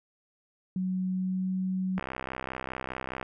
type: tone with pitch glide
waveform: sine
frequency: 185.6 to 187 Hz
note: F#3 to F#3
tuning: +6 to +19 cents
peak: -27 dBFS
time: 0.76-1.99 s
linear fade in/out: 2 ms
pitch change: +13 cents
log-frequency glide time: 1.11-1.52 s
type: click train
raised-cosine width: 0.5 ms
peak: -19 dBFS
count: 82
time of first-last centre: 1.98-3.228 s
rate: 64.9 Hz
effects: none